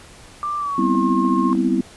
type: tone with pitch glide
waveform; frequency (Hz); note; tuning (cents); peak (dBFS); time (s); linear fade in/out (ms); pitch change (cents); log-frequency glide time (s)
sine; 1182 to 1071.4; D6 to C6; +11 to +41; -21; 0.43-1.53; 0; -170; 0.58-0.87
type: chord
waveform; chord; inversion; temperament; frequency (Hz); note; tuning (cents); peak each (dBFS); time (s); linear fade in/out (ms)
sine; C major seventh; second; equal with one note detuned; 195.09 / 246.9 / 261.6 / 329.6; G3 / B3 / C4 / E4; -8 / 0 / 0 / 0; -22 / -21 / -21 / -21; 0.78-1.81; 5
type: click train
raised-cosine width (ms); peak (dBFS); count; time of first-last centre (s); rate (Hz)
1; -23; 3; 0.95-1.551; 3.33
effects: pink hiss -44 dBFS RMS until 1.96 s + resampled to 24000 Hz